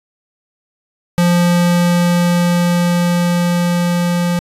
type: tone with level ramp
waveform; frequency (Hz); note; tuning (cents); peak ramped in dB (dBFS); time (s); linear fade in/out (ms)
square; 174.61; F3; 0; -10 to -14; 1.18-4.39; 0
effects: resampled to 32000 Hz